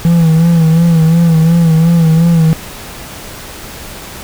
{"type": "tone with vibrato", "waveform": "triangle", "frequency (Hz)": 164.81, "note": "E3", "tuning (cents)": 0, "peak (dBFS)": -3, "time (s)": [0.05, 2.53], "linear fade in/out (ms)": 0, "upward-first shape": "sine", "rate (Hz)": 2.8, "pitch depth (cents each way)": 58, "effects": ["pink hiss -28 dBFS RMS until 4.23 s"]}